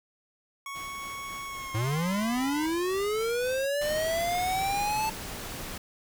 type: tone with pitch glide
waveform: 25% pulse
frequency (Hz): 1108.7 to 999.2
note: C#6 to B5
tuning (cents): 0 to +20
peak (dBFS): -32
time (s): 0.66-2.66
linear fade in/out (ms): 2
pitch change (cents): -180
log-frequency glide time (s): 1.46-2.36
type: noise with tremolo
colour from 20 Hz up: pink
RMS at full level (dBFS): -46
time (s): 0.74-3.67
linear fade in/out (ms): 20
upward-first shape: sine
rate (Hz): 3.7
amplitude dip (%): 35
type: linear sweep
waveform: square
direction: up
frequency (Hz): 103.83 to 884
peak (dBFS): -27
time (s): 1.74-5.1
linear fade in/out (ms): 10
type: noise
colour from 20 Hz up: pink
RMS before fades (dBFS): -38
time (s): 3.81-5.78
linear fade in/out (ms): 5
effects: none